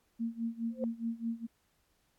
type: tone with tremolo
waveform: sine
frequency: 230 Hz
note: A#3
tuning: 23 cents flat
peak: -30 dBFS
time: 0.19-1.47 s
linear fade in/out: 20 ms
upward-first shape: sine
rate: 4.8 Hz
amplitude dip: 90%
type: tone with exponential growth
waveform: sine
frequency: 520 Hz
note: C5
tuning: 11 cents flat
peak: -29 dBFS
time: 0.7-0.84 s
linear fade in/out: 1 ms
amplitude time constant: 29 ms
effects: pink hiss -74 dBFS RMS until 2.18 s + AAC 64 kbps